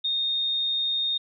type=tone; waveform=sine; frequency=3684 Hz; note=A#7; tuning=21 cents flat; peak=-23 dBFS; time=0.04-1.18 s; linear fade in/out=10 ms; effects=none